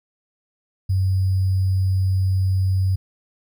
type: tone with sample-and-hold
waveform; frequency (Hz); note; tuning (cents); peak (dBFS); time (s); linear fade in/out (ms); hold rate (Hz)
sine; 94.5; F#2; +37; -16; 0.89-2.96; 10; 4900
effects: none